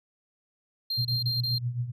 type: tone bursts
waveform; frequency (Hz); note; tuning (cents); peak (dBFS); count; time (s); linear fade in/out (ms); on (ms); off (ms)
triangle; 4186; C8; 0; -26; 4; 0.9-1.584; 5; 150; 28
type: tone with tremolo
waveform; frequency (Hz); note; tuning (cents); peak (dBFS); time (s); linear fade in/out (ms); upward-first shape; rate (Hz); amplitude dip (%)
sine; 121.5; B2; -28; -24; 0.97-1.92; 20; triangle; 7.5; 80
effects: none